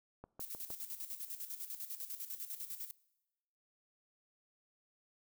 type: click train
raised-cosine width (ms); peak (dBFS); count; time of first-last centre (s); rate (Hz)
1; -35; 4; 0.24-0.704; 6.47
type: noise with tremolo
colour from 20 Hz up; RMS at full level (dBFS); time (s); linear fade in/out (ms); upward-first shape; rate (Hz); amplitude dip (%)
violet; -43; 0.4-2.91; 0; square; 10; 65
effects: noise-tail reverb RT60 1.0 s tail -22 dB re dry